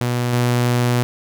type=tone pair in turn; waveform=sawtooth; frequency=121.9 / 121.9 Hz; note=B2 / B2; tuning=-22 / -22 cents; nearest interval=unison; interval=0 cents; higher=neither; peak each=-14 / -11 dBFS; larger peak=second; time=0.01-0.33 / 0.33-1.03 s; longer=second; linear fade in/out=0 ms; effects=none